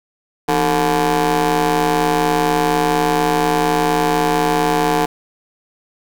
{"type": "ring-modulated tone", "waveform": "20% pulse", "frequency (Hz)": 139.8, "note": "C#3", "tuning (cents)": 15, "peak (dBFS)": -6, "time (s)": [0.48, 5.06], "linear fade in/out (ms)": 10, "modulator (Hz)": 587, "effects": []}